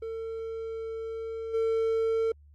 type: tone with level steps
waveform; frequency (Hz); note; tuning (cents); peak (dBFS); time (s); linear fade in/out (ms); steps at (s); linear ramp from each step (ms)
triangle; 450.1; A4; +39; -31 / -22; 0.02-2.32; 5; 1.53; 20
effects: added 73 Hz sine -52 dBFS peak until 2.54 s + Opus 24 kbps

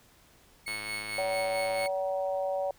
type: tone with tremolo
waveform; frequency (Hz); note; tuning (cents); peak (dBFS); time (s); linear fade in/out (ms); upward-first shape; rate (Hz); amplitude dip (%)
35% pulse; 2200; C#7; -14; -31; 0.66-1.88; 10; sine; 4.5; 50
type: click train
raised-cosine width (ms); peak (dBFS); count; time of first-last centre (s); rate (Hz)
0.3; -24; 126; 0.68-1.859; 106
type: harmonic tone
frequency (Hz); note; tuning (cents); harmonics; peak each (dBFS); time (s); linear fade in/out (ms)
189.4; F#3; +41; 3 / 4 / 5; -29 / -34 / -43; 1.18-2.71; 2
effects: pink hiss -60 dBFS RMS until 2.78 s

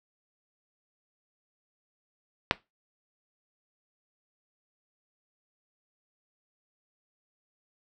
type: click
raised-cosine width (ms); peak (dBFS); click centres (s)
0.3; -3; 2.511
effects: noise-tail reverb RT60 0.2 s tail -19 dB re dry

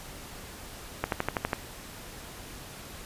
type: click train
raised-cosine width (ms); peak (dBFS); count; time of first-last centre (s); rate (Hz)
0.5; -11; 7; 1.04-1.532; 12.2
effects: pink hiss -44 dBFS RMS until 3.05 s + resampled to 32000 Hz

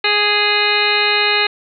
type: harmonic tone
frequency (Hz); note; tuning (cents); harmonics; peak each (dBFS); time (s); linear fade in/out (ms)
415.3; G#4; 0; 1 / 2 / 3 / 4 / 5 / 6 / 7 / 9 / 10; -22 / -23 / -24 / -22 / -20 / -19 / -22 / -22 / -21; 0.04-1.47; 5
effects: none

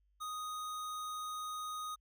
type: tone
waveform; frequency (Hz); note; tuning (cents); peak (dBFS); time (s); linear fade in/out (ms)
square; 1244.5; D#6; 0; -40; 0.2-1.96; 20
effects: added 50 Hz sine -70 dBFS peak until 2 s

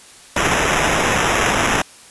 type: noise with sample-and-hold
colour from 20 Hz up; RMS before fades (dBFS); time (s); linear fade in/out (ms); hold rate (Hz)
white; -17; 0.36-1.82; 5; 4410
effects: white hiss -43 dBFS RMS until 2.1 s + resampled to 24000 Hz

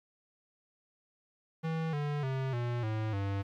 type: tone with pitch steps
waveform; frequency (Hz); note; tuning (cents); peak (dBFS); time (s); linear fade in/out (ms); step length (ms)
square; 161.6 / 146.49 / 132.79 / 120.37 / 109.11 / 98.9; E3 / D3 / C3 / B2 / A2 / G2; -34 / -4 / +26 / -44 / -14 / +16; -32; 1.63-3.43; 20; 300
effects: low-pass 3000 Hz 12 dB/octave + 11-bit

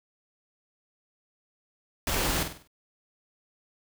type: noise with echo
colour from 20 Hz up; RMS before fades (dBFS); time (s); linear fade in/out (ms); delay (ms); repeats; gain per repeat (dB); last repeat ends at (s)
pink; -28; 2.07-2.43; 2; 49; 5; -7; 2.675
effects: none

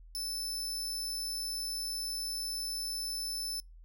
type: tone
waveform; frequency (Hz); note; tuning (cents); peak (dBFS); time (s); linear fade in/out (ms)
sawtooth; 5274; E8; 0; -32; 0.15-3.6; 0
effects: noise-tail reverb RT60 0.2 s tail -26 dB re dry + added 41 Hz sine -50 dBFS peak until 3.84 s

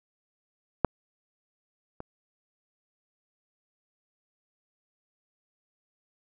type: clicks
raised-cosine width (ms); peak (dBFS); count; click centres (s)
1; -6 / -24; 2; 0.847 / 2.004
effects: none

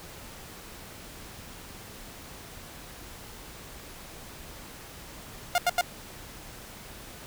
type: tone bursts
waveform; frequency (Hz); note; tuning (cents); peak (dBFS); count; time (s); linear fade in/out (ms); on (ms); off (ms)
sawtooth; 708; F5; +23; -17; 3; 5.55-5.811; 2; 31; 84
effects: pink hiss -45 dBFS RMS until 7.26 s

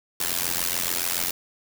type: noise with amplitude modulation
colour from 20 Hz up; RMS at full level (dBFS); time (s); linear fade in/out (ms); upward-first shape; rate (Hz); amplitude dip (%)
white; -22; 0.2-1.31; 5; sine; 87; 100
effects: none

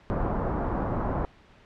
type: low-pass noise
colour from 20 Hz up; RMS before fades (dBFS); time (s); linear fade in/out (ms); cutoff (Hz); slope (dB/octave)
pink; -28; 0.1-1.25; 0; 1200; 24
effects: pink hiss -55 dBFS RMS until 1.65 s + low-pass 3000 Hz 12 dB/octave

